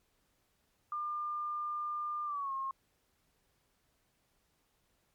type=tone with pitch glide; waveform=sine; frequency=1200 to 1075.3 Hz; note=D6 to C6; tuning=+37 to +47 cents; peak=-34 dBFS; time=0.92-2.71 s; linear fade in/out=2 ms; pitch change=-190 cents; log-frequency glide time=2.25-2.53 s; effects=pink hiss -75 dBFS RMS until 5.14 s + MP3 96 kbps